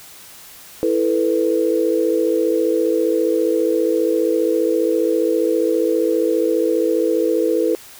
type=chord; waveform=sine; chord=E suspended fourth; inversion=none; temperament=just; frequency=329.6 / 439.5 / 494.4 Hz; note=E4 / A4 / B4; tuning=0 / -2 / +2 cents; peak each=-19 dBFS; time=0.83-7.75 s; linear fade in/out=0 ms; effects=white hiss -41 dBFS RMS until 7.99 s